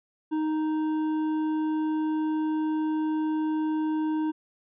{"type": "tone with hard clipping", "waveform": "sine", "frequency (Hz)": 311.1, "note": "D#4", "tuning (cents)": 0, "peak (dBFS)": -26, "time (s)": [0.31, 4.32], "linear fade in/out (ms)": 20, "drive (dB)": 7, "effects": ["resampled to 8000 Hz"]}